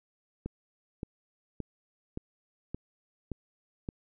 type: click train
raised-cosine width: 3 ms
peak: -22 dBFS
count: 7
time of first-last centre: 0.46-3.889 s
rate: 1.75 Hz
effects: none